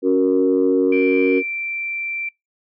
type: chord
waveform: sine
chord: F# major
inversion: second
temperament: equal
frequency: 277.2 / 370 / 466.2 Hz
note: C#4 / F#4 / A#4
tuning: 0 / 0 / 0 cents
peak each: -17 dBFS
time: 0.02-1.43 s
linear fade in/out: 50 ms
type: tone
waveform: sine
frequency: 2349 Hz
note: D7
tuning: in tune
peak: -23 dBFS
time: 0.92-2.29 s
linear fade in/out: 5 ms
effects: noise-tail reverb RT60 0.2 s tail -26 dB re dry + tanh soft clip ceiling -6 dBFS